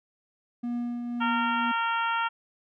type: tone with tremolo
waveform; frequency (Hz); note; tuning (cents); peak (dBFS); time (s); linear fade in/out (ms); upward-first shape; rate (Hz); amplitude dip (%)
triangle; 240; B3; -49; -25; 0.63-1.72; 10; triangle; 1.9; 40
type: harmonic tone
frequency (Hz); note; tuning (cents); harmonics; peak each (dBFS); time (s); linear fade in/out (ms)
460; A#4; -23; 2 / 3 / 4 / 5 / 6 / 7; -28 / -28 / -38 / -40 / -36 / -39; 1.2-2.29; 20
effects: none